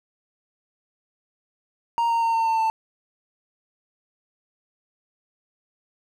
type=tone with pitch steps; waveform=triangle; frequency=932.3 / 923.7 / 915.2 / 906.8 / 898.5 / 890.2 Hz; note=A#5 / A#5 / A#5 / A#5 / A5 / A5; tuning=0 / -16 / -32 / -48 / +36 / +20 cents; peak=-17 dBFS; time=1.98-2.7 s; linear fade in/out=0 ms; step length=120 ms; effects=none